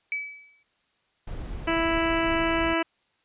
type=tone with exponential decay; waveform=sine; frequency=2292 Hz; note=D7; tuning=43 cents flat; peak=-24 dBFS; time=0.12-0.63 s; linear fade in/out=1 ms; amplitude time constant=110 ms
type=noise; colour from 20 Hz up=brown; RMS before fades=-35 dBFS; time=1.27-2.74 s; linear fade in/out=5 ms
type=harmonic tone; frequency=330 Hz; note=E4; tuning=2 cents sharp; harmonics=1 / 2 / 3 / 4 / 5 / 6 / 7 / 8 / 9; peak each=-26 / -29 / -31 / -32 / -33 / -34 / -34 / -35 / -36 dBFS; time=1.67-2.83 s; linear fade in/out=10 ms
effects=white hiss -69 dBFS RMS until 3.24 s + resampled to 8000 Hz